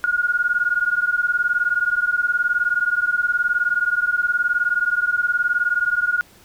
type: beating tone pair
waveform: sine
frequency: 1427 / 1446 Hz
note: F6 / F#6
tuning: +37 / -40 cents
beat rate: 19 Hz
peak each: -20 dBFS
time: 0.04-6.21 s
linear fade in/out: 0 ms
effects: pink hiss -50 dBFS RMS until 6.44 s